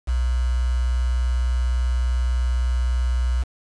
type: tone with quantisation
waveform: sine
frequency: 61.74 Hz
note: B1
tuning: in tune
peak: -18 dBFS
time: 0.07-3.44 s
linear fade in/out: 20 ms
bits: 6
effects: resampled to 22050 Hz